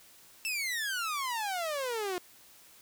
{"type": "exponential sweep", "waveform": "sawtooth", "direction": "down", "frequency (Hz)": [2700, 350], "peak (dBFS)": -28, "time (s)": [0.45, 2.18], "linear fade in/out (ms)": 0, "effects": ["white hiss -57 dBFS RMS until 2.81 s"]}